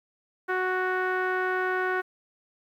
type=tone with low-pass filter; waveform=sawtooth; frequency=369.8 Hz; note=F#4; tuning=1 cent flat; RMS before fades=-27 dBFS; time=0.48-2.02 s; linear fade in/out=20 ms; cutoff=1600 Hz; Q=4.4; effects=10-bit